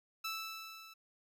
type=tone with level ramp; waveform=15% pulse; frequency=1318.5 Hz; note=E6; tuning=in tune; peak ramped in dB=-30 to -47 dBFS; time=0.24-0.94 s; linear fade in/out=10 ms; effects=none